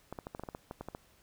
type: clicks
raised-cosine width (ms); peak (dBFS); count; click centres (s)
1; -26; 12; 0.126 / 0.188 / 0.269 / 0.349 / 0.396 / 0.436 / 0.488 / 0.549 / 0.711 / 0.81 / 0.886 / 0.949
effects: pink hiss -65 dBFS RMS until 1.22 s